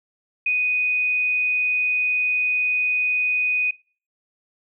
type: tone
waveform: sine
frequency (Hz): 2489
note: D#7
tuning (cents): 0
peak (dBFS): -18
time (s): 0.46-3.71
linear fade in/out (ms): 5
effects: noise-tail reverb RT60 0.4 s tail -22 dB re dry